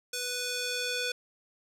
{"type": "tone with band-pass filter sweep", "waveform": "square", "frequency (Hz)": 493.9, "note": "B4", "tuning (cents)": 0, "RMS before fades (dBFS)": -33, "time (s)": [0.13, 1.12], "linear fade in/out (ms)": 5, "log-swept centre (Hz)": [6800, 3700], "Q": 0.88, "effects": []}